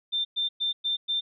sine tone bursts, 3581 Hz, A7, 30 cents sharp, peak -24 dBFS, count 5, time 0.12-1.21 s, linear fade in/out 20 ms, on 130 ms, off 110 ms, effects none

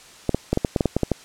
clicks, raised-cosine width 2 ms, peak -5 dBFS, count 11, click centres 0.293 / 0.346 / 0.53 / 0.574 / 0.648 / 0.762 / 0.808 / 0.857 / 0.966 / 1.033 / 1.117 s, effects white hiss -46 dBFS RMS until 1.24 s + low-pass 8000 Hz 12 dB/octave

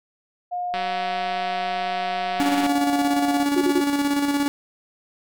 sine tone, 714 Hz, F5, 38 cents sharp, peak -24 dBFS, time 0.51-3.45 s, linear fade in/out 20 ms
click train, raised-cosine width 0.3 ms, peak -14 dBFS, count 363, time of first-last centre 0.74-2.666 s, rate 188 Hz
45% pulse tone with tremolo, 285 Hz, C#4, 48 cents sharp, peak -18 dBFS, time 2.4-4.48 s, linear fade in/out 0 ms, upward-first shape square, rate 17 Hz, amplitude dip 40%
sine tone bursts, 355.7 Hz, F4, 32 cents sharp, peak -18 dBFS, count 3, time 3.56-3.806 s, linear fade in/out 5 ms, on 56 ms, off 39 ms
effects none

